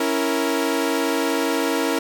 sawtooth chord, A# diminished, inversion first, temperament equal, 277.2 / 329.6 / 466.2 Hz, C#4 / E4 / A#4, 0 / 0 / 0 cents, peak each -20 dBFS, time 0-1.99 s, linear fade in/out 5 ms, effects none

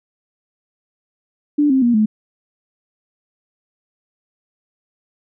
sine tone with pitch steps, 293.7 / 264.7 / 238.6 / 215 Hz, D4 / C4 / A#3 / A3, 0 / +20 / +41 / -40 cents, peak -11 dBFS, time 1.58-2.06 s, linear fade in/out 10 ms, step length 120 ms, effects none

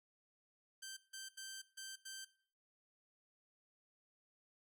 10% pulse tone bursts at uneven times, 1561 Hz, G6, 8 cents flat, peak -39 dBFS, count 5, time 0.82-0.97 / 1.13-1.29 / 1.37-1.62 / 1.77-1.96 / 2.05-2.25 s, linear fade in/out 10 ms, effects noise-tail reverb RT60 0.5 s tail -17 dB re dry

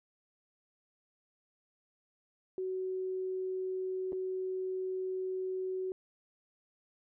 sine tone with dropouts, 374 Hz, F#4, 19 cents sharp, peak -33 dBFS, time 2.58-5.92 s, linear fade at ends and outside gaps 1 ms, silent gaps 4.122-4.129 s, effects none

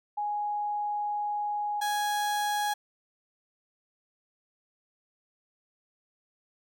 sine / 35% pulse tone pair in turn, 830.6 / 830.6 Hz, G#5 / G#5, 0 / 0 cents, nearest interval unison, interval 0 cents, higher neither, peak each -28 / -25 dBFS, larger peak second, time 0.17-1.81 / 1.81-2.74 s, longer first, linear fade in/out 10 ms, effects none

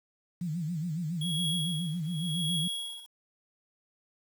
sine tone with vibrato, 164.4 Hz, E3, 4 cents flat, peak -30 dBFS, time 0.41-2.68 s, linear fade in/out 5 ms, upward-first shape sine, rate 7.2 Hz, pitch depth 160 cents each way
square tone with tremolo, 3322 Hz, G#7, in tune, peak -29 dBFS, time 1.21-3.11 s, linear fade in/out 5 ms, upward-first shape triangle, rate 0.93 Hz, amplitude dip 100%
effects 9-bit

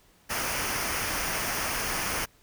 pink noise with comb filter, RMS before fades -30 dBFS, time 0.29-2.26 s, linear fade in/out 20 ms, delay 0.26 ms, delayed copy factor -0.6, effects pink hiss -61 dBFS RMS until 2.42 s

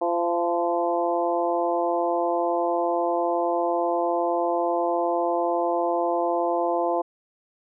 harmonic tone with a mistuned harmonic, 171.8 Hz, F3, 28 cents flat, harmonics 2 / 3 / 4 / 5 / 6, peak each -27 / -27 / -25 / -29 / -32 dBFS, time 0.01-7.02 s, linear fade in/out 10 ms, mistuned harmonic 5, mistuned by +21 cents, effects none

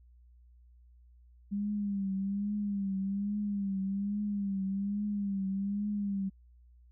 sine tone with vibrato, 199.9 Hz, G3, 34 cents sharp, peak -30 dBFS, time 1.51-6.3 s, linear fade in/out 20 ms, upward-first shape triangle, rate 1.2 Hz, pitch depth 76 cents each way, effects added 60 Hz sine -56 dBFS peak until 6.91 s

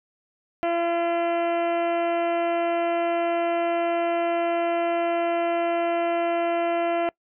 harmonic tone, 340.2 Hz, F4, 45 cents flat, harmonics 1 / 2 / 3 / 4 / 5 / 6 / 7 / 8 / 9, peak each -27 / -23 / -37 / -35 / -40 / -39 / -40 / -41 / -45 dBFS, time 0.63-7.09 s, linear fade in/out 0 ms, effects noise-tail reverb RT60 0.1 s tail -24 dB re dry

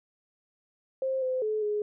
sine tone with pitch steps, 528 / 514 / 430.2 / 418.7 Hz, C5 / C5 / A4 / G#4, +16 / -31 / -39 / +14 cents, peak -26 dBFS, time 1.02-1.82 s, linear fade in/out 2 ms, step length 200 ms, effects none

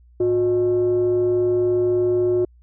sine tone with frequency modulation, 361.4 Hz, F#4, 41 cents flat, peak -15 dBFS, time 0.2-2.45 s, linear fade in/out 5 ms, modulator 253 Hz, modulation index 0.37, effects tanh soft clip ceiling -11 dBFS + added 60 Hz sine -48 dBFS peak until 2.62 s

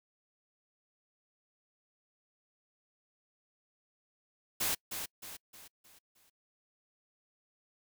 white noise with echo, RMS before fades -32 dBFS, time 4.6-4.75 s, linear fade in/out 10 ms, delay 310 ms, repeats 5, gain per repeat -7 dB, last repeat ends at 6.3 s, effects noise-tail reverb RT60 0.1 s tail -26 dB re dry

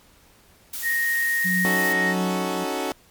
blue noise, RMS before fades -31 dBFS, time 0.73-1.93 s, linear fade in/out 5 ms
sine tone, 1864.7 Hz, A#6, in tune, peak -20 dBFS, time 0.82-2.15 s, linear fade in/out 50 ms
sine tone with tremolo, 183 Hz, F#3, 19 cents flat, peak -22 dBFS, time 1.44-2.65 s, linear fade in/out 20 ms, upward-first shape triangle, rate 1.6 Hz, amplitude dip 75%
20% pulse chord, D# half-diminished seventh, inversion third, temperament equal, 277.2 / 311.1 / 370 / 440 Hz, C#4 / D#4 / F#4 / A4, 0 / 0 / 0 / 0 cents, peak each -25 / -27 / -24 / -26 dBFS, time 1.65-2.92 s, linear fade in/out 0 ms
effects pink hiss -55 dBFS RMS until 3.1 s + MP3 96 kbps

